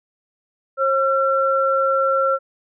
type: tone pair together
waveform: sine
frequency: 538 / 1355.7 Hz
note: C5 / E6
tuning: +48 / +48 cents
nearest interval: octave + major third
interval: 1600 cents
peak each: -18 dBFS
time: 0.77-2.39 s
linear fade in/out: 50 ms
effects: none